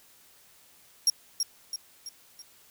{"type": "tone with echo", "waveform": "35% pulse", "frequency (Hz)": 5588, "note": "F8", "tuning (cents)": 0, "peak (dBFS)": -16, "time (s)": [1.07, 1.1], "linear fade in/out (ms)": 2, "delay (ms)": 330, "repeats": 4, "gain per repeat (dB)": -6, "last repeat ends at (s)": 2.42, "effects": ["white hiss -58 dBFS RMS until 2.7 s"]}